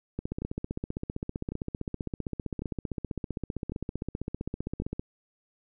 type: two click trains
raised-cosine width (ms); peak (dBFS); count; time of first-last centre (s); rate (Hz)
3; -22 / -19; 5 / 75; 0.42-4.82 / 0.19-4.995; 0.909 / 15.4
effects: none